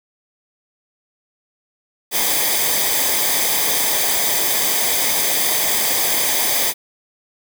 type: noise with comb filter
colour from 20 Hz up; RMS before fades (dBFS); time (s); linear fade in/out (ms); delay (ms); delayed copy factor
white; -18; 2.11-6.74; 50; 0.72; -0.65
effects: none